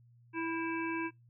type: harmonic tone with a mistuned harmonic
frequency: 329.6 Hz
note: E4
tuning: in tune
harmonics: 1 / 3 / 5 / 7 / 8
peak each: -35 / -40 / -42 / -43 / -44 dBFS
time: 0.33-1.11 s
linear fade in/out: 50 ms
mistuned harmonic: 5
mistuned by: -41 cents
effects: noise-tail reverb RT60 0.2 s tail -26 dB re dry + added 119 Hz sine -59 dBFS peak until 1.29 s